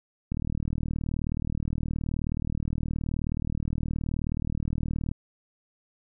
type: click train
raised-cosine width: 5 ms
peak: -17 dBFS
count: 188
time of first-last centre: 0.32-5.115 s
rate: 39 Hz
effects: none